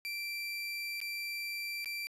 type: tone with dropouts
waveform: 30% pulse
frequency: 2349 Hz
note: D7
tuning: in tune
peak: -34 dBFS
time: 0.05-2.07 s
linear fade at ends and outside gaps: 0 ms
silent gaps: 1.003-1.014 / 1.845-1.858 s
effects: resampled to 32000 Hz